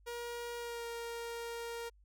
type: tone with pitch glide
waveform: sawtooth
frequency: 475.2 to 467 Hz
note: A#4 to A#4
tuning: +33 to +3 cents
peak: -36 dBFS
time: 0.06-1.9 s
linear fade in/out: 20 ms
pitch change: -30 cents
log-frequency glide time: 0.58-0.86 s
effects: added 50 Hz sine -61 dBFS peak until 2.04 s